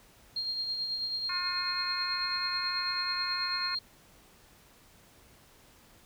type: tone with tremolo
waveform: sine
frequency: 4220 Hz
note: C8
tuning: 14 cents sharp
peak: -29 dBFS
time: 0.36-3.79 s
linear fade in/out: 5 ms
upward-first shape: triangle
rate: 9.2 Hz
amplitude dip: 45%
type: harmonic tone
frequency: 357.7 Hz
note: F4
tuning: 41 cents sharp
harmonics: 3 / 4 / 5 / 6 / 7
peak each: -37 / -38 / -42 / -44 / -44 dBFS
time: 1.29-3.75 s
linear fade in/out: 5 ms
effects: pink hiss -59 dBFS RMS until 6.05 s